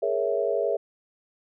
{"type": "chord", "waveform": "sine", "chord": "A# half-diminished seventh", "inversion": "third", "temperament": "equal", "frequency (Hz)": [415.3, 466.2, 554.4, 659.3], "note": ["G#4", "A#4", "C#5", "E5"], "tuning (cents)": [0, 0, 0, 0], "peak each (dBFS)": -28, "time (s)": [0.02, 0.77], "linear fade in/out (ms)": 10, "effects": []}